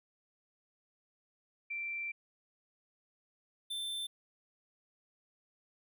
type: tone pair in turn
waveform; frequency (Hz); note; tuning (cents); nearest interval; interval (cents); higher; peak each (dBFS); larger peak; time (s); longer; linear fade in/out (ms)
sine / square; 2349 / 3550; D7 / A7; 0 / +15; perfect fifth; 715; second; -36 / -37; first; 1.7-2.12 / 3.7-4.07; first; 10
effects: none